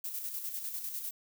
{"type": "noise with tremolo", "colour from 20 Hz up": "violet", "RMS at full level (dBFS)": -37, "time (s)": [0.04, 1.11], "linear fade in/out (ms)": 5, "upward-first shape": "square", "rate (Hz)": 10, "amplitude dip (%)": 45, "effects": []}